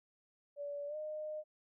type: tone with pitch glide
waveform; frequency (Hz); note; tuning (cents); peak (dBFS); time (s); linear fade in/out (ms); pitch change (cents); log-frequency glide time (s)
sine; 575 to 612.7; D5 to D#5; -37 to -27; -39; 0.56-1.44; 50; +110; 0.87-0.96
effects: none